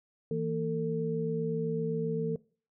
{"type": "tone cluster", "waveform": "sine", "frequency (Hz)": [162.4, 230.1, 448.3], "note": ["E3", "A#3", "A4"], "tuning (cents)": [-26, -22, 32], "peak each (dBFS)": [-33, -36, -31], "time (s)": [0.31, 2.36], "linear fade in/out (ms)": 2, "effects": ["noise-tail reverb RT60 0.4 s tail -21 dB re dry"]}